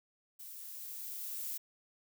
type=noise with level ramp; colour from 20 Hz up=violet; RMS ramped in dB=-49 to -39 dBFS; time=0.39-1.58 s; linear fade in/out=10 ms; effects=none